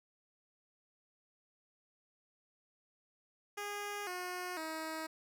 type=tone with pitch steps; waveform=10% pulse; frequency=410 / 361.1 / 318 Hz; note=G#4 / F#4 / D#4; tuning=-22 / -42 / +38 cents; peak=-31 dBFS; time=3.57-5.07 s; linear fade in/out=10 ms; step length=500 ms; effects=none